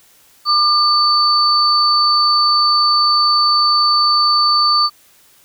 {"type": "tone pair together", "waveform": "sine", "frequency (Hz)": [1200, 4531], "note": ["D6", "C#8"], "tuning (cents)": [37, 37], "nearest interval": "octave + major seventh", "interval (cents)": 2300, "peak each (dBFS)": -13, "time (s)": [0.45, 4.9], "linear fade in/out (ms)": 50, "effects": ["white hiss -50 dBFS RMS until 5.44 s"]}